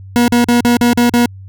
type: tone bursts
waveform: 40% pulse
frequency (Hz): 240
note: B3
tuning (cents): -49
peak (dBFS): -7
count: 7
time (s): 0.16-1.258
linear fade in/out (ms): 0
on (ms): 120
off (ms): 43
effects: added 96 Hz sine -30 dBFS peak until 1.48 s